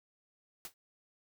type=noise with exponential decay; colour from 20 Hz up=white; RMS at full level=-40 dBFS; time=0.65-0.74 s; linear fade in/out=1 ms; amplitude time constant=19 ms; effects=none